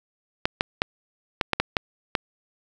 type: clicks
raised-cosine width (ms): 0.3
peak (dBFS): -4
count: 8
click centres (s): 0.455 / 0.609 / 0.819 / 1.412 / 1.533 / 1.6 / 1.768 / 2.152
effects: 7-bit